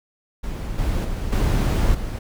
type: noise with level steps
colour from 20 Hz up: brown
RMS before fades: -28 / -22 / -26 / -18 / -27 dBFS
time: 0.43-2.19 s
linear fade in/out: 10 ms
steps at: 0.78 / 1.04 / 1.32 / 1.94 s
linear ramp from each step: 10 ms
effects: none